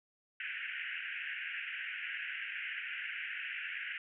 pink band-pass noise, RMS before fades -41 dBFS, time 0.4-3.98 s, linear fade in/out 2 ms, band 1500 to 2900 Hz, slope 96 dB/octave, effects none

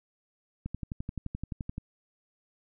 click train, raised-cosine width 5 ms, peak -22 dBFS, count 14, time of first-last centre 0.66-1.781 s, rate 11.6 Hz, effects none

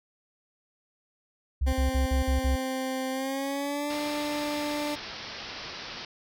sine tone bursts, 67 Hz, C2, 42 cents sharp, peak -22 dBFS, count 6, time 1.61-2.56 s, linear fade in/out 10 ms, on 120 ms, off 46 ms
20% pulse tone with pitch glide, 261.6 to 295.3 Hz, C4 to D4, 0 to +10 cents, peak -24 dBFS, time 1.66-4.96 s, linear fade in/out 20 ms, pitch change +210 cents, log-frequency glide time 3.11-3.93 s
white low-pass noise, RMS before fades -40 dBFS, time 3.9-6.05 s, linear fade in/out 2 ms, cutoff 5500 Hz, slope 96 dB/octave
effects none

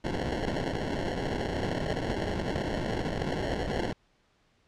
violet noise with sample-and-hold, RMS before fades -31 dBFS, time 0.04-3.93 s, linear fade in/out 5 ms, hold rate 1225 Hz, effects pink hiss -68 dBFS RMS until 4.67 s + low-pass 5000 Hz 12 dB/octave

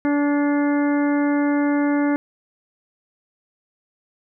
harmonic tone with a mistuned harmonic, 288.9 Hz, D4, 28 cents flat, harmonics 1 / 2 / 3 / 4 / 5 / 6 / 7, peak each -17 / -27 / -30 / -35 / -33 / -34 / -36 dBFS, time 0.05-2.16 s, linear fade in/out 0 ms, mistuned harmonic 7, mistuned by +55 cents, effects none

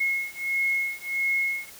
sine beating tone pair, 2167 / 2168.5 Hz, C#7 / C#7, -40 / -39 cents, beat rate 1.5 Hz, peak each -27 dBFS, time 0-1.7 s, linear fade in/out 10 ms, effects white hiss -46 dBFS RMS until 1.79 s

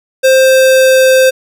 square tone with pitch glide, 525 to 521.4 Hz, C5 to C5, +6 to -6 cents, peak -5 dBFS, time 0.23-1.31 s, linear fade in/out 20 ms, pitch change -12 cents, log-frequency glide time 0.41-1.13 s, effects none

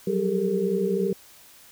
sine tone cluster, 181.1 / 191.5 / 394.7 / 425.9 / 457.9 Hz, F#3 / G3 / G4 / G#4 / A#4, -37 / -40 / +12 / +44 / -31 cents, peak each -33 / -27 / -25 / -32 / -28 dBFS, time 0.07-1.13 s, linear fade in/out 5 ms, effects white hiss -51 dBFS RMS until 1.71 s

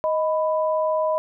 sine tone pair together, 626 / 993.7 Hz, D#5 / B5, +10 / +10 cents, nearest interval minor sixth, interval 800 cents, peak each -20 / -25 dBFS, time 0.04-1.18 s, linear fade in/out 0 ms, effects none

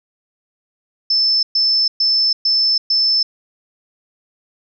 sine tone bursts, 5274 Hz, E8, in tune, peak -12 dBFS, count 5, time 1.1-3.23 s, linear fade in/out 5 ms, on 330 ms, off 120 ms, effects none

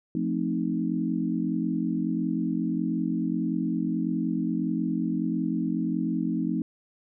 sine chord, F dominant seventh, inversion none, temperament equal, 174.61 / 220 / 261.6 / 311.1 Hz, F3 / A3 / C4 / Eb4, 0 / 0 / 0 / 0 cents, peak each -30 dBFS, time 0.15-6.62 s, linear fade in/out 2 ms, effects none

